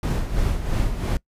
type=noise with tremolo; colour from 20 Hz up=brown; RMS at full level=-20 dBFS; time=0.03-1.17 s; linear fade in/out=2 ms; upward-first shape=sine; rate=3 Hz; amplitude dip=60%; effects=noise-tail reverb RT60 0.1 s tail -22 dB re dry + resampled to 32000 Hz